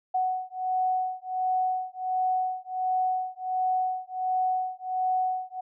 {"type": "beating tone pair", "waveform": "sine", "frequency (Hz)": [742, 743.4], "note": ["F#5", "F#5"], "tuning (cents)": [5, 8], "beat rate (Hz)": 1.4, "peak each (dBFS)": -28, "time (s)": [0.14, 5.61], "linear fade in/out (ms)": 10, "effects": []}